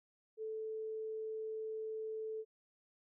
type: tone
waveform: sine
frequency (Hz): 438.4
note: A4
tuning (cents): -6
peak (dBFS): -39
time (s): 0.37-2.45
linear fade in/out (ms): 50
effects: none